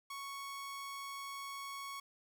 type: tone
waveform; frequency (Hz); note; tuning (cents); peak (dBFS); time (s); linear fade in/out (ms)
sawtooth; 1108.7; C#6; 0; -39; 0.1-2; 5
effects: none